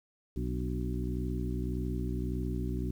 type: harmonic tone with a mistuned harmonic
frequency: 61.74 Hz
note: B1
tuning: in tune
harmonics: 1 / 2 / 3 / 4 / 5 / 6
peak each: -34 / -37 / -39 / -40 / -41 / -42 dBFS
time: 0.36-2.91 s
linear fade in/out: 5 ms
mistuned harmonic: 5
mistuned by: -49 cents
effects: 10-bit